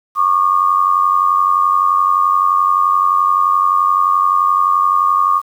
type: tone pair together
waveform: sine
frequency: 1108.7 / 1200.3 Hz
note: C#6 / D6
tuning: 0 / +37 cents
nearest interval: minor second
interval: 137 cents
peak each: -13 dBFS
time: 0.15-5.42 s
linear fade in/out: 50 ms
effects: 7-bit